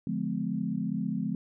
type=chord; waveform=sine; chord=D diminished seventh; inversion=none; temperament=just; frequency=146.83 / 176.2 / 211.4 / 253.7 Hz; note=D3 / F3 / Ab3 / Cb4; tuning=0 / +16 / +31 / +47 cents; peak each=-38 / -33 / -32 / -34 dBFS; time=0.07-1.35 s; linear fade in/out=2 ms; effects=none